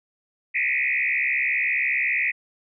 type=tone with frequency modulation; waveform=sine; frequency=2217 Hz; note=C#7; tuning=in tune; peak=-20 dBFS; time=0.54-2.32 s; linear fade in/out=20 ms; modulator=67.3 Hz; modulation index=4.7; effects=none